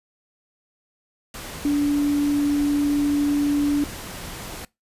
sine tone in noise, 289.2 Hz, D4, 27 cents flat, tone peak -17 dBFS, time 1.65-3.84 s, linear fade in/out 2 ms, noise pink, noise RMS -35 dBFS, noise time 1.34-4.65 s, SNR +15 dB, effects noise-tail reverb RT60 0.2 s tail -22 dB re dry + resampled to 32000 Hz

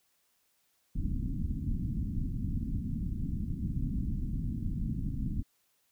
pink low-pass noise, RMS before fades -33 dBFS, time 0.95-5.43 s, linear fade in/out 10 ms, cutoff 270 Hz, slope 48 dB/octave, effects white hiss -73 dBFS RMS until 5.91 s

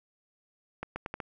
accelerating click train, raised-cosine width 0.5 ms, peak -20 dBFS, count 5, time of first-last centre 0.83-1.202 s, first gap 130 ms, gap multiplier 0.78, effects none

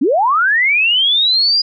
sine linear sweep, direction up, 228 to 4915 Hz, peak -10 dBFS, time 0.01-1.62 s, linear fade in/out 10 ms, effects none

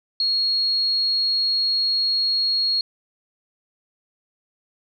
sine tone, 4300 Hz, C8, 47 cents sharp, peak -18 dBFS, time 0.2-2.81 s, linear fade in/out 2 ms, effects none

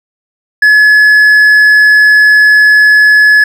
sine tone with hard clipping, 1704 Hz, G#6, 44 cents sharp, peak -3 dBFS, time 0.62-3.44 s, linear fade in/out 5 ms, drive 3 dB, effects none

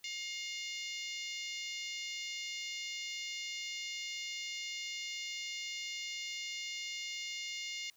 harmonic tone, 711 Hz, F5, 31 cents sharp, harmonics 3 / 4 / 5 / 6 / 7 / 8 / 9 / 10, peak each -43 / -45 / -47 / -49 / -50 / -51 / -52 / -53 dBFS, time 0.04-7.9 s, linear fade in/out 2 ms, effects white hiss -68 dBFS RMS until 7.96 s

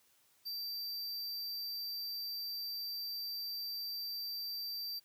square tone, 4677 Hz, D8, 8 cents flat, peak -39 dBFS, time 0.45-5 s, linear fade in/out 20 ms, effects white hiss -70 dBFS RMS until 5.04 s + high-pass 60 Hz 12 dB/octave

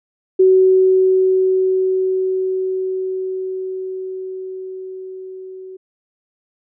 sine tone with level ramp, 375.7 Hz, F#4, 26 cents sharp, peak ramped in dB -7 to -31 dBFS, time 0.39-5.77 s, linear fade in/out 10 ms, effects none

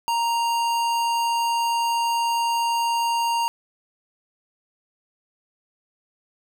sine tone with hard clipping, 932.3 Hz, A#5, in tune, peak -22 dBFS, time 0.08-3.48 s, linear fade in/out 0 ms, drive 18 dB, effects none

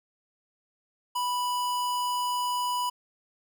square tone, 986 Hz, B5, 3 cents flat, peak -27 dBFS, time 1.15-2.9 s, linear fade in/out 10 ms, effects none

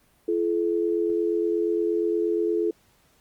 sine tone pair together, 340.3 / 428.8 Hz, F4 / A4, -45 / -45 cents, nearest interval major third, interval 400 cents, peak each -24 dBFS, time 0.28-2.71 s, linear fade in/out 5 ms, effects pink hiss -62 dBFS RMS until 3.2 s + Opus 32 kbps

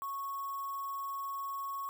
sine tone with quantisation, 1103 Hz, C#6, 9 cents flat, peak -36 dBFS, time 0.02-1.89 s, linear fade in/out 0 ms, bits 8, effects none

